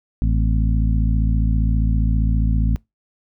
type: harmonic tone with a mistuned harmonic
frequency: 55 Hz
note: A1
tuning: in tune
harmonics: 1 / 2 / 3 / 4 / 5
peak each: -16 / -22 / -26 / -28 / -30 dBFS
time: 0.22-2.76 s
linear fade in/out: 0 ms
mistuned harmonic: 5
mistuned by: -110 cents
effects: noise-tail reverb RT60 0.2 s tail -25 dB re dry

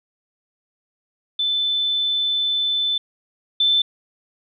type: tone pair in turn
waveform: sine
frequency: 3520 / 3533 Hz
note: A7 / A7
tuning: 0 / +6 cents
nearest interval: unison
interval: 6 cents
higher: second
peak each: -18 / -14 dBFS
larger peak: second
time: 1.39-2.98 / 3.6-3.82 s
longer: first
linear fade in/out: 5 ms
effects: none

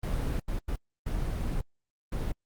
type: noise bursts at uneven times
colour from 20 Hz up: brown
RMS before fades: -30 dBFS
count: 5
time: 0.03-0.4 / 0.48-0.59 / 0.68-0.76 / 1.06-1.61 / 2.12-2.32 s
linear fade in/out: 5 ms
effects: Opus 24 kbps

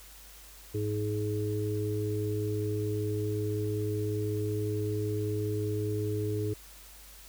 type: harmonic tone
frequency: 105.3 Hz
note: G#2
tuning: 24 cents sharp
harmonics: 1 / 3 / 4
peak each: -31 / -36 / -33 dBFS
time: 0.74-6.54 s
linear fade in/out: 10 ms
effects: added 50 Hz sine -53 dBFS peak until 7.28 s + white hiss -52 dBFS RMS until 7.28 s

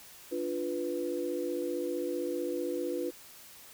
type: chord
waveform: sine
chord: B diminished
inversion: first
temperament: equal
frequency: 293.7 / 349.2 / 493.9 Hz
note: D4 / F4 / B4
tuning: 0 / 0 / 0 cents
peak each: -37 / -34 / -35 dBFS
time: 0.31-3.11 s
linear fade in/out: 20 ms
effects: white hiss -52 dBFS RMS until 3.73 s

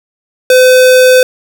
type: tone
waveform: square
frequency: 509 Hz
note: C5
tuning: 48 cents flat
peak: -3 dBFS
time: 0.5-1.23 s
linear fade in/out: 2 ms
effects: none

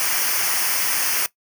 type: noise with comb filter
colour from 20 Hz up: white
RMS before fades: -21 dBFS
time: 0-1.26 s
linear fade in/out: 0 ms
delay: 0.26 ms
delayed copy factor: -0.7
effects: noise-tail reverb RT60 0.1 s tail -18 dB re dry

